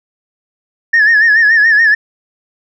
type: tone with vibrato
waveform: sine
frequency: 1764 Hz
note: A6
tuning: 4 cents sharp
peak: -4 dBFS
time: 0.93-1.95 s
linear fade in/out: 10 ms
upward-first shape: sine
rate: 7 Hz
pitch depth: 93 cents each way
effects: tanh soft clip ceiling -3 dBFS